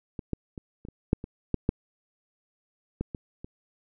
clicks, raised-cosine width 3 ms, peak -21 / -15 / -25 / -28 / -28 / -7 / -23 / -11 / -9 / -16 / -21 / -26 dBFS, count 12, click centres 0.192 / 0.333 / 0.578 / 0.851 / 0.886 / 1.131 / 1.241 / 1.543 / 1.691 / 3.01 / 3.148 / 3.445 s, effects none

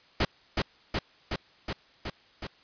pink noise with echo, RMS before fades -24 dBFS, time 0.2-0.25 s, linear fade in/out 5 ms, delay 370 ms, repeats 6, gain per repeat -2 dB, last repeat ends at 2.47 s, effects white hiss -59 dBFS RMS until 2.63 s + resampled to 11025 Hz

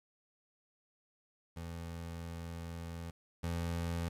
25% pulse tone pair in turn, 84 / 84.78 Hz, E2 / E2, +33 / +49 cents, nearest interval unison, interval 16 cents, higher second, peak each -38 / -31 dBFS, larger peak second, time 1.56-3.11 / 3.43-4.09 s, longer first, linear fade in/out 10 ms, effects resampled to 32000 Hz + 11-bit

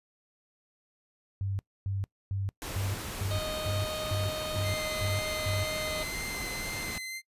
sine tone bursts, 98 Hz, G2, in tune, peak -29 dBFS, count 10, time 1.41-5.64 s, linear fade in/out 0 ms, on 180 ms, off 270 ms
pink noise, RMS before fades -38 dBFS, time 2.62-6.98 s, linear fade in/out 0 ms
harmonic tone, 620 Hz, D#5, 6 cents flat, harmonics 1 / 2 / 4 / 5 / 6 / 7, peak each -35 / -43 / -48 / -44 / -42 / -45 dBFS, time 3.31-6.03 s, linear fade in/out 0 ms
sawtooth tone with vibrato, 2072 Hz, C7, 17 cents flat, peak -33 dBFS, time 4.62-7.22 s, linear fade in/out 50 ms, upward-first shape sine, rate 2 Hz, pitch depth 16 cents each way
effects noise-tail reverb RT60 0.1 s tail -22 dB re dry + resampled to 32000 Hz

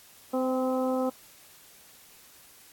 harmonic tone with a mistuned harmonic, 257.8 Hz, C4, 26 cents flat, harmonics 1 / 2 / 3 / 4 / 5, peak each -28 / -28 / -35 / -39 / -39 dBFS, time 0.33-1.1 s, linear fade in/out 10 ms, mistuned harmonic 3, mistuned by +20 cents, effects white hiss -54 dBFS RMS until 2.72 s + AAC 64 kbps

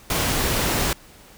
pink noise, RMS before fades -22 dBFS, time 0.1-0.93 s, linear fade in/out 2 ms, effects pink hiss -48 dBFS RMS until 1.37 s

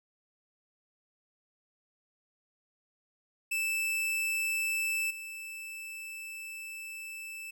45% pulse tone with level steps, 2637 Hz, E7, in tune, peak -29 / -40 dBFS, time 3.51-7.51 s, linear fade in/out 10 ms, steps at 5.1 s, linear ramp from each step 10 ms, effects none

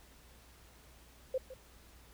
sine tone with echo, 519 Hz, C5, 14 cents flat, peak -30 dBFS, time 1.34-1.38 s, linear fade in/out 5 ms, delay 160 ms, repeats 1, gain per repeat -14 dB, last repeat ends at 1.54 s, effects added 60 Hz sine -60 dBFS peak until 2.13 s + pink hiss -61 dBFS RMS until 2.13 s

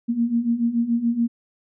sine beating tone pair, 230 / 237 Hz, A#3 / A#3, -23 / +29 cents, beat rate 7 Hz, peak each -24 / -20 dBFS, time 0.08-1.28 s, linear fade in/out 20 ms, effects none

